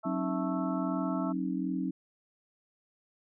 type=harmonic tone; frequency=220 Hz; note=A3; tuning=in tune; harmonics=3 / 4 / 5 / 6; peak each=-38 / -43 / -43 / -40 dBFS; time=0.03-1.33 s; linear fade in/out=20 ms
type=chord; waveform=sine; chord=C diminished; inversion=second; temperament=equal with one note detuned; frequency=185 / 268.5 / 311.1 Hz; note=Gb3 / C4 / Eb4; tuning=0 / +45 / 0 cents; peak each=-34 / -33 / -35 dBFS; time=0.05-1.91 s; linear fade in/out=10 ms
effects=none